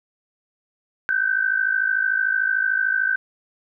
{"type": "tone pair together", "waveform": "sine", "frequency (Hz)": [1514.6, 1568], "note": ["F#6", "G6"], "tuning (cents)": [40, 0], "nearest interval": "minor second", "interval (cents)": 60, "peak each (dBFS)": -21, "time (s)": [1.09, 3.16], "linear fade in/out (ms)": 0, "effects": []}